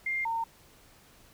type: tone pair in turn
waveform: sine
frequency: 2109 / 912.7 Hz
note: C7 / A#5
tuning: +13 / -37 cents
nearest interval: octave + minor third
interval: 1450 cents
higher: first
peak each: -28 dBFS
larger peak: neither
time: 0.06-0.25 / 0.25-0.44 s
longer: neither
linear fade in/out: 5 ms
effects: pink hiss -58 dBFS RMS until 1.33 s